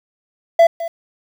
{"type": "tone with echo", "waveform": "triangle", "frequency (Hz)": 670, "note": "E5", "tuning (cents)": 28, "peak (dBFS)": -4, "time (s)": [0.59, 0.67], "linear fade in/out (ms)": 5, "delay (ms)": 210, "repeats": 1, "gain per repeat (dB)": -15, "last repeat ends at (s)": 0.88, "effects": ["7-bit"]}